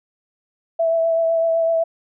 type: tone with vibrato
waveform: sine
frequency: 659.3 Hz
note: E5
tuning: in tune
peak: -15 dBFS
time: 0.79-1.84 s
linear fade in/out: 10 ms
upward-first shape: triangle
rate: 7.9 Hz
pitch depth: 20 cents each way
effects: none